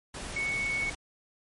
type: tone in noise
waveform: sine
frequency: 2217 Hz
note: C#7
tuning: in tune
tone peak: -28 dBFS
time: 0.36-0.9 s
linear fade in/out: 5 ms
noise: pink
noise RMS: -39 dBFS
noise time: 0.14-0.95 s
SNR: +8 dB
effects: MP3 48 kbps